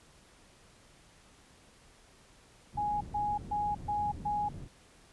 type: low-pass noise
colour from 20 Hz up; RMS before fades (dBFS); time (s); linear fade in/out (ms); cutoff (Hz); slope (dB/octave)
white; -44; 2.72-4.69; 50; 160; 12
type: tone bursts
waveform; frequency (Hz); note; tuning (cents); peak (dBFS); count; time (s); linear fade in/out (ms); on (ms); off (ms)
sine; 830.6; G#5; 0; -29; 5; 2.77-4.49; 10; 240; 130
effects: pink hiss -60 dBFS RMS until 5.12 s + resampled to 24000 Hz